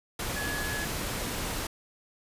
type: tone in noise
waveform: sine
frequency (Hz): 1693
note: G#6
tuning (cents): +33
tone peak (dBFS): -34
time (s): 0.36-0.85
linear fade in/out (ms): 5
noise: pink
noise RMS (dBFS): -33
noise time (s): 0.19-1.67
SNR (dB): -4
effects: resampled to 32000 Hz